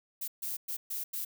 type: noise bursts at uneven times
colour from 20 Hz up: violet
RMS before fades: -36 dBFS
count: 5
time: 0.21-0.28 / 0.42-0.57 / 0.68-0.77 / 0.9-1.04 / 1.13-1.25 s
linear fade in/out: 10 ms
effects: none